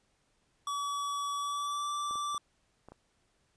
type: tone with pitch glide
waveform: square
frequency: 1141 to 1168.3 Hz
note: C#6 to D6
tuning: +50 to -9 cents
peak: -33 dBFS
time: 0.67-2.38 s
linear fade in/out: 2 ms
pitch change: +41 cents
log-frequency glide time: 1.36-1.91 s
type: clicks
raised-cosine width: 1 ms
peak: -35 dBFS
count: 5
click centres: 2.11 / 2.156 / 2.346 / 2.886 / 2.92 s
effects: pink hiss -73 dBFS RMS until 3.56 s + resampled to 22050 Hz